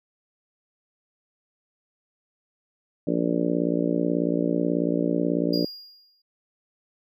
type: harmonic tone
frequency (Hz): 58.27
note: A#1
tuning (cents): 0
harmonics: 3 / 4 / 5 / 6 / 7 / 8 / 9 / 10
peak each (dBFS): -28 / -30 / -25 / -30 / -33 / -31 / -35 / -32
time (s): 3.07-5.65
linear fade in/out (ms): 5
type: tone with exponential decay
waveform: triangle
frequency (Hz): 4835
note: D8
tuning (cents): +50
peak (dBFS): -25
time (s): 5.53-6.22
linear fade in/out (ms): 5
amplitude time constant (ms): 150
effects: none